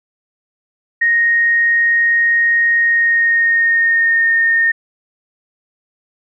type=tone with pitch glide; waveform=sine; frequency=1864.7 to 1834.8 Hz; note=A#6 to A#6; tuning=0 to -28 cents; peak=-10 dBFS; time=1.01-4.72 s; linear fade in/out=10 ms; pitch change=-28 cents; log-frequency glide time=2.79-4.29 s; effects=none